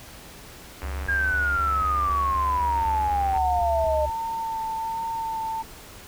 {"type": "click train", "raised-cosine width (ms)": 0.5, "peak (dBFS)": -22, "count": 241, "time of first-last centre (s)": [0.82, 3.373], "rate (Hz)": 94}
{"type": "tone bursts", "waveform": "sine", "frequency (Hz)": 69.3, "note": "C#2", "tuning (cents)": 0, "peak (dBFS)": -28, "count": 13, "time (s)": [0.83, 4.096], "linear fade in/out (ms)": 0, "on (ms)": 230, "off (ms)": 23}
{"type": "exponential sweep", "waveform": "sine", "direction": "down", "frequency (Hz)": [1629, 604], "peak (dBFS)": -21, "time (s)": [1.08, 4.06], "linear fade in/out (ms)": 10}
{"type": "tone with vibrato", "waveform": "sine", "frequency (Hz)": 900, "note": "A5", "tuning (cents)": 39, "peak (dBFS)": -26, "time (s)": [3.33, 5.63], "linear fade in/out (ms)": 20, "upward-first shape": "sine", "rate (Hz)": 1.3, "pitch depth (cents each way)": 17}
{"effects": ["pink hiss -44 dBFS RMS until 6.07 s"]}